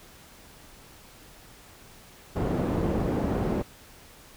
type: low-pass noise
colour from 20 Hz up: white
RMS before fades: -27 dBFS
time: 2.35-3.63 s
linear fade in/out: 20 ms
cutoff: 390 Hz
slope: 12 dB/octave
effects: pink hiss -51 dBFS RMS until 4.36 s